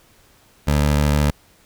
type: tone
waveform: 20% pulse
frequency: 73.42 Hz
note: D2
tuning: in tune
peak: -10 dBFS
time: 0.67-1.31 s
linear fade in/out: 10 ms
effects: pink hiss -54 dBFS RMS until 1.65 s